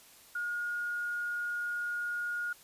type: tone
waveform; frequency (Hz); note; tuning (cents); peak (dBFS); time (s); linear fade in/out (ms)
sine; 1432; F6; +43; -32; 0.35-2.53; 5
effects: white hiss -57 dBFS RMS until 2.63 s + resampled to 32000 Hz

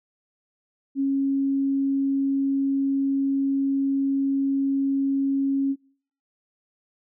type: tone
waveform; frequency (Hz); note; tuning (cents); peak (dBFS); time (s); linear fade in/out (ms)
sine; 273.9; C#4; -21; -20; 0.95-5.76; 50
effects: noise-tail reverb RT60 0.5 s tail -23 dB re dry

